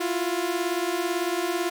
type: beating tone pair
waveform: sawtooth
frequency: 338 / 356 Hz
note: E4 / F4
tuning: +43 / +33 cents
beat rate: 18 Hz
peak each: -24 / -23 dBFS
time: 0-1.7 s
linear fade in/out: 10 ms
effects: none